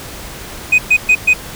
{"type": "tone bursts", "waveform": "sine", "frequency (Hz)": 2500, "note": "D#7", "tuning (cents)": 8, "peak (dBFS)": -3, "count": 4, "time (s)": [0.72, 1.336], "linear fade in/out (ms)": 10, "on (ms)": 64, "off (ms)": 120, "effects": ["tanh soft clip ceiling -5 dBFS", "pink hiss -30 dBFS RMS until 1.55 s"]}